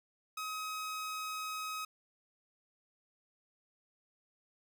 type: tone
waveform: sawtooth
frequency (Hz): 1268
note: D#6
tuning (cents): +32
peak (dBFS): -34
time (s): 0.37-1.85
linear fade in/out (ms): 5
effects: none